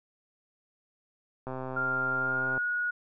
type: click train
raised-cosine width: 1 ms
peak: -23 dBFS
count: 145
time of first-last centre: 1.47-2.578 s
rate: 130 Hz
type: tone with pitch glide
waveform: sine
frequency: 1396.9 to 1452 Hz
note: F6 to F#6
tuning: 0 to -33 cents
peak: -27 dBFS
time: 1.76-2.91 s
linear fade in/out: 10 ms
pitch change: +67 cents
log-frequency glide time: 2.18-2.64 s
effects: none